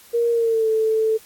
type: tone with pitch glide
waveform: sine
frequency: 469.4 to 440.5 Hz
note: A#4 to A4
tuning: +12 to +2 cents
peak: -16 dBFS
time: 0.13-1.18 s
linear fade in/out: 20 ms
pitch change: -110 cents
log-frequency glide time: 0.31-0.68 s
effects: white hiss -48 dBFS RMS until 1.25 s + AAC 64 kbps